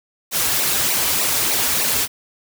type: noise with flanger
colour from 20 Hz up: white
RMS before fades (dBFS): -19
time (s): 0.31-2.08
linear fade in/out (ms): 50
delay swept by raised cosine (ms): 0.6 to 5.9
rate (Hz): 3.3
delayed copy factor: -0.8
effects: none